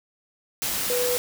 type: tone in noise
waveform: sine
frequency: 492.1 Hz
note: B4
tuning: 6 cents flat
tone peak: -23 dBFS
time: 0.9-1.17 s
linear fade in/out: 0 ms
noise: white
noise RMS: -27 dBFS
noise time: 0.62-1.18 s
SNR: +1 dB
effects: none